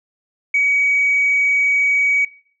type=tone; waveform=sine; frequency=2263 Hz; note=C#7; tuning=35 cents sharp; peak=-12 dBFS; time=0.54-2.25 s; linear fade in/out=5 ms; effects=noise-tail reverb RT60 0.5 s tail -19 dB re dry + tanh soft clip ceiling -8 dBFS